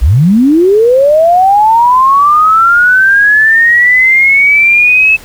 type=linear sweep; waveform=sine; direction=up; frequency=49 to 2610 Hz; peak=-3 dBFS; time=0.01-5.17 s; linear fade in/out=20 ms; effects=pink hiss -34 dBFS RMS until 5.24 s